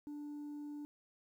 sine tone, 293.7 Hz, D4, in tune, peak -40 dBFS, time 0.07-0.85 s, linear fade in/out 0 ms, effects tanh soft clip ceiling -42 dBFS + 12-bit

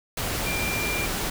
sine tone in noise, 2377 Hz, D7, 20 cents sharp, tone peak -28 dBFS, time 0.46-1.06 s, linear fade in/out 5 ms, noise pink, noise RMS -28 dBFS, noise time 0.17-1.3 s, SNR -3 dB, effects none

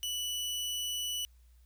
sawtooth tone, 2960 Hz, F#7, in tune, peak -30 dBFS, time 0.03-1.25 s, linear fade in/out 0 ms, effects added 60 Hz sine -57 dBFS peak until 1.65 s + white hiss -73 dBFS RMS until 1.65 s

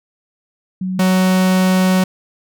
sine / 45% pulse tone pair in turn, 186 / 186 Hz, F#3 / F#3, +9 / +9 cents, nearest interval unison, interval 0 cents, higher neither, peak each -18 / -11 dBFS, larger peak second, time 0.81-0.99 / 0.99-2.04 s, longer second, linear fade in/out 5 ms, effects none

